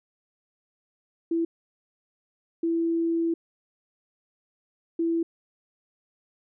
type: tone bursts at uneven times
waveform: sine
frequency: 332.6 Hz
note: E4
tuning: 16 cents sharp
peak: -22 dBFS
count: 3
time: 1.31-1.45 / 2.63-3.34 / 4.99-5.23 s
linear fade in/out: 5 ms
effects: none